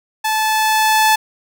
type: tone with level ramp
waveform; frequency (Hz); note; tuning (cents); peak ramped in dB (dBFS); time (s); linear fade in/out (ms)
sawtooth; 870; A5; -20; -12 to -6; 0.24-1.16; 10
effects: none